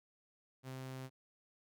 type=tone; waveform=sawtooth; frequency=130.81 Hz; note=C3; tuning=in tune; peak=-40 dBFS; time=0.63-1.1 s; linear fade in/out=50 ms; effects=none